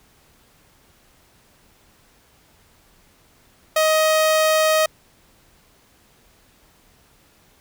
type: tone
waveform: sawtooth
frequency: 628 Hz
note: D#5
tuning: 16 cents sharp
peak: -11 dBFS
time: 3.76-4.86 s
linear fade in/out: 5 ms
effects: pink hiss -56 dBFS RMS until 7.6 s